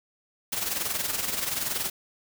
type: noise with amplitude modulation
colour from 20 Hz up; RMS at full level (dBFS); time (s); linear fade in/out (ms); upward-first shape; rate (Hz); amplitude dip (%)
white; -27; 0.52-1.9; 10; sine; 21.1; 60
effects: none